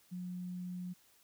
sine tone, 180 Hz, F#3, 47 cents flat, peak -39 dBFS, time 0.11-0.94 s, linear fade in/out 20 ms, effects white hiss -67 dBFS RMS until 1.23 s

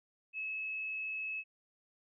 sine tone, 2587 Hz, E7, 33 cents flat, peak -36 dBFS, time 0.33-1.44 s, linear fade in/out 50 ms, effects none

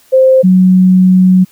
sine tone pair in turn, 523.3 / 185.01 Hz, C5 / F#3, 0 / 0 cents, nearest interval octave + tritone, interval 1800 cents, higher first, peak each -3 dBFS, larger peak neither, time 0.12-0.43 / 0.43-1.45 s, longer second, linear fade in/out 20 ms, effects white hiss -47 dBFS RMS until 1.51 s

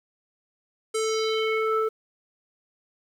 square tone with low-pass filter sweep, 440 Hz, A4, in tune, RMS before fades -25 dBFS, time 0.94-1.89 s, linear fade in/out 10 ms, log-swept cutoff 9000 to 1000 Hz, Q 3.1, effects 9-bit

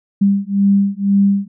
sine beating tone pair, 197.9 / 199.9 Hz, G3 / G3, +17 / +34 cents, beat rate 2 Hz, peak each -14 dBFS, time 0.21-1.48 s, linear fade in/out 10 ms, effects none

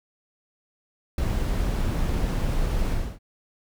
brown noise with ADSR envelope, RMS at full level -19 dBFS, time 1.18-3.19 s, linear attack 5 ms, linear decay 4 ms, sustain -5 dB, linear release 280 ms, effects none

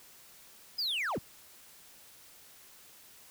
triangle linear sweep, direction down, 5100 to 38.6 Hz, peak -29 dBFS, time 0.78-1.19 s, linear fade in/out 10 ms, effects white hiss -56 dBFS RMS until 3.3 s

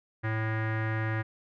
square tone with low-pass filter, 110.2 Hz, A2, 3 cents sharp, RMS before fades -30 dBFS, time 0.23-1.23 s, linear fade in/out 20 ms, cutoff 1800 Hz, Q 4.9, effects none

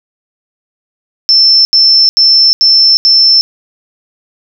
sine tone bursts, 5330 Hz, E8, 18 cents sharp, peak -3 dBFS, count 5, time 1.29-3.41 s, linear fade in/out 0 ms, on 360 ms, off 80 ms, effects none

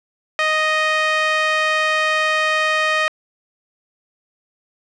sawtooth tone with band-pass filter, 622.3 Hz, D#5, in tune, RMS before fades -18 dBFS, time 0.39-3.08 s, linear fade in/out 0 ms, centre 2000 Hz, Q 1.5, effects resampled to 22050 Hz + 8-bit

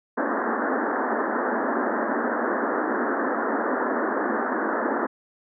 pink band-pass noise, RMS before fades -25 dBFS, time 0.17-5.07 s, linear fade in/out 10 ms, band 220 to 1800 Hz, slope 96 dB/octave, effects none

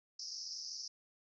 white band-pass noise, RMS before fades -45 dBFS, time 0.19-0.88 s, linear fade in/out 5 ms, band 4800 to 5800 Hz, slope 96 dB/octave, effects none

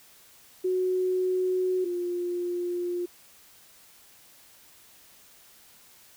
sine tone pair in turn, 368.9 / 352.6 Hz, F#4 / F4, -5 / +17 cents, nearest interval minor second, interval 78 cents, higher first, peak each -23 / -27 dBFS, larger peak first, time 0.64-1.85 / 1.85-3.06 s, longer neither, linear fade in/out 10 ms, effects white hiss -55 dBFS RMS until 6.16 s

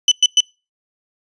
35% pulse tone bursts, 3003 Hz, F#7, 25 cents sharp, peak -6 dBFS, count 3, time 0.08-0.405 s, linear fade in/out 2 ms, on 35 ms, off 110 ms, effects noise-tail reverb RT60 0.3 s tail -26 dB re dry + resampled to 22050 Hz

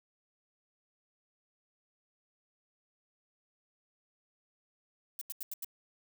violet noise bursts, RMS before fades -39 dBFS, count 5, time 5.19-5.646 s, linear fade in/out 2 ms, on 24 ms, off 84 ms, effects none

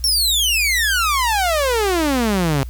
sawtooth exponential sweep, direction down, 5600 to 130.81 Hz, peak -12 dBFS, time 0.04-2.63 s, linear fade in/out 0 ms, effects added 60 Hz sine -27 dBFS peak until 2.69 s + white hiss -50 dBFS RMS until 2.69 s

